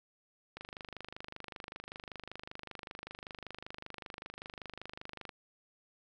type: click train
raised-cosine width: 0.3 ms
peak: -27 dBFS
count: 120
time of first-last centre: 0.57-5.292 s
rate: 25.2 Hz
effects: none